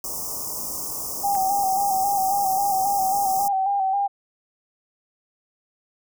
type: band-stop noise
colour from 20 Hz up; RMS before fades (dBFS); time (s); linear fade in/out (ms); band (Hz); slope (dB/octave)
white; -30; 0.04-3.48; 2; 1200 to 5100; 96
type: tone with vibrato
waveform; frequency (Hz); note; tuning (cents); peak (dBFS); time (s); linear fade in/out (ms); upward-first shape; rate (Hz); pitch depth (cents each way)
sine; 784; G5; 0; -19; 1.23-4.08; 20; square; 3.7; 41
type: click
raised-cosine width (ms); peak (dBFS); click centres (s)
0.5; -24; 1.352
effects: none